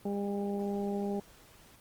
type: harmonic tone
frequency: 201.3 Hz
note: G3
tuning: 46 cents sharp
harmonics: 1 / 2 / 3 / 4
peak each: -33 / -35 / -43 / -42 dBFS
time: 0.05-1.2 s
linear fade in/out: 5 ms
effects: pink hiss -58 dBFS RMS until 1.8 s + Opus 24 kbps